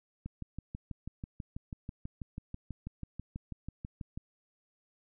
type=click train; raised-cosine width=5 ms; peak=-27 dBFS; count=25; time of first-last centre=0.26-4.175 s; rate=6.13 Hz; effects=none